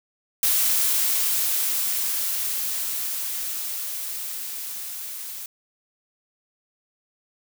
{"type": "noise with level ramp", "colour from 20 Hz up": "blue", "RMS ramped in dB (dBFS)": [-20, -35], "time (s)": [0.43, 5.46], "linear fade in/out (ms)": 2, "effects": []}